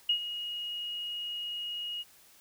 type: tone with ADSR envelope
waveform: sine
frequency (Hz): 2881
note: F#7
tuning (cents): -47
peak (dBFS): -22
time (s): 0.09-2.04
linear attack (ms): 5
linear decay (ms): 88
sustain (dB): -12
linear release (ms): 33
effects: white hiss -59 dBFS RMS until 2.4 s